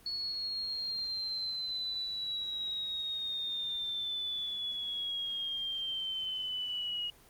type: linear sweep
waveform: sine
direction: down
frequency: 4387 to 2882 Hz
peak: -33 dBFS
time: 0.06-7.1 s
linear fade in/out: 2 ms
effects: pink hiss -59 dBFS RMS until 7.29 s + Opus 24 kbps